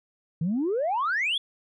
sine exponential sweep, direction up, 152.3 to 3506 Hz, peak -22 dBFS, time 0.41-1.38 s, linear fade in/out 5 ms, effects tanh soft clip ceiling -20 dBFS

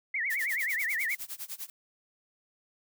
sine tone with vibrato, 2009 Hz, B6, 29 cents sharp, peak -28 dBFS, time 0.14-1.15 s, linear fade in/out 5 ms, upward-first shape triangle, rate 9.4 Hz, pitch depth 250 cents each way
blue noise with tremolo, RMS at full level -37 dBFS, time 0.3-1.7 s, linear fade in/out 2 ms, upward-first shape sine, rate 10 Hz, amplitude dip 95%
effects none

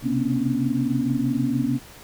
sine tone cluster, 128.6 / 135 / 238.8 / 263.4 / 283.6 Hz, C3 / C#3 / A#3 / C4 / C#4, -30 / -45 / +42 / +12 / +40 cents, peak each -29 / -30 / -24 / -26 / -26 dBFS, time 0.02-1.8 s, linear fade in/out 50 ms, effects pink hiss -45 dBFS RMS until 2.03 s

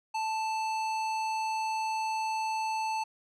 triangle tone with hard clipping, 880 Hz, A5, in tune, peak -31 dBFS, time 0.14-3.04 s, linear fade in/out 10 ms, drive 18 dB, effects resampled to 32000 Hz

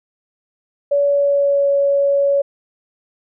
sine tone with pitch glide, 569 to 561.2 Hz, C#5 to C#5, +45 to +21 cents, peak -12 dBFS, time 0.91-2.42 s, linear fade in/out 10 ms, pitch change -24 cents, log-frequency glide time 1.04-1.68 s, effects none

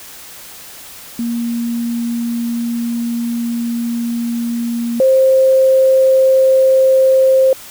sine tone pair in turn, 234.9 / 527.3 Hz, A#3 / C5, +13 / +13 cents, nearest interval octave + major second, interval 1400 cents, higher second, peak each -16 / -7 dBFS, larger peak second, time 1.19-5 / 5-7.53 s, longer first, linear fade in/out 2 ms, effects white hiss -35 dBFS RMS until 7.7 s

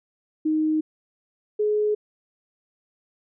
sine tone pair in turn, 311.1 / 421.8 Hz, D#4 / G#4, 0 / +27 cents, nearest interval perfect fourth, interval 527 cents, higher second, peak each -19 dBFS, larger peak neither, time 0.45-0.81 / 1.59-1.95 s, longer neither, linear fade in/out 10 ms, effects none

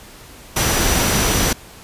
sine tone in noise, 5890 Hz, F#8, 9 cents flat, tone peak -26 dBFS, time 0.56-1.53 s, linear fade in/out 5 ms, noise pink, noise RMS -17 dBFS, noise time 0.56-1.53 s, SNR -12 dB, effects pink hiss -41 dBFS RMS until 1.83 s + resampled to 32000 Hz

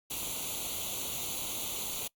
white noise with comb filter, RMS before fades -36 dBFS, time 0.1-2.08 s, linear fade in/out 10 ms, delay 0.29 ms, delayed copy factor +0.9, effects noise-tail reverb RT60 0.1 s tail -23 dB re dry + Opus 48 kbps

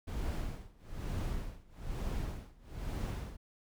brown noise with tremolo, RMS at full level -35 dBFS, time 0.07-3.37 s, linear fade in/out 10 ms, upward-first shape sine, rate 1.1 Hz, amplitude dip 95%, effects none

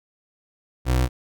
30% pulse tone, 63 Hz, B1, 35 cents sharp, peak -15 dBFS, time 0.85-1.09 s, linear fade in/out 50 ms, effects none

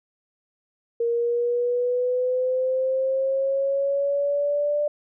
sine exponential sweep, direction up, 466.2 to 592 Hz, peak -20 dBFS, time 1-4.88 s, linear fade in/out 5 ms, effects none

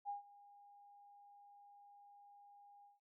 sine tone with ADSR envelope, 812 Hz, G#5, 39 cents flat, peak -39 dBFS, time 0.05-3 s, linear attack 41 ms, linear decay 130 ms, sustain -21 dB, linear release 160 ms, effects none

